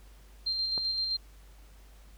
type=tone with tremolo; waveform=sine; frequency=4170 Hz; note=C8; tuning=7 cents flat; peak=-27 dBFS; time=0.46-1.17 s; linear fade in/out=10 ms; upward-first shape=square; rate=7.7 Hz; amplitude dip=30%
type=click; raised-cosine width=1 ms; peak=-26 dBFS; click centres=0.778 s
effects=added 50 Hz sine -51 dBFS peak until 2.17 s + pink hiss -61 dBFS RMS until 2.17 s